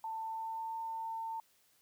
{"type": "tone with pitch glide", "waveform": "sine", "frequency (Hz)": [891, 900.8], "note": ["A5", "A5"], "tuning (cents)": [22, 40], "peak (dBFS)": -37, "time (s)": [0.04, 1.4], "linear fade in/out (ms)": 2, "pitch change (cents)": 18, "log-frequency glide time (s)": [0.24, 0.72], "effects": ["white hiss -70 dBFS RMS until 1.81 s"]}